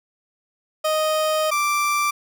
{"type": "tone pair in turn", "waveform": "30% pulse", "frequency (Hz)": [622.3, 1174.7], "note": ["D#5", "D6"], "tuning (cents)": [0, 0], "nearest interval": "major seventh", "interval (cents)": 1100, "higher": "second", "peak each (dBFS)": -16, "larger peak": "neither", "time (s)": [[0.84, 1.51], [1.51, 2.11]], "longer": "first", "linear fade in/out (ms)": 10, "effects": []}